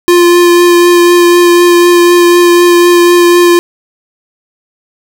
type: tone with vibrato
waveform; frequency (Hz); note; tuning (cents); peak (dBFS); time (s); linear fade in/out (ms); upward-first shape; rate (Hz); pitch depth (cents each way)
square; 349.2; F4; 0; -3; 0.08-3.59; 0; triangle; 4; 14
effects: none